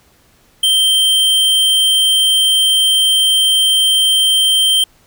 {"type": "tone", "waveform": "square", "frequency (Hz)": 3136, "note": "G7", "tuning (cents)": 0, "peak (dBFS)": -10, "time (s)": [0.63, 4.84], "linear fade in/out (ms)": 5, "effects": ["pink hiss -52 dBFS RMS until 5.06 s"]}